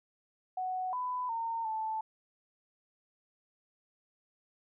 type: tone with pitch steps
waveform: sine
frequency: 742 / 999 / 914 / 878 Hz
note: F#5 / B5 / A#5 / A5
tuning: +5 / +20 / -34 / -4 cents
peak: -32 dBFS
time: 0.57-2.01 s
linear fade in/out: 5 ms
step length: 360 ms
effects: none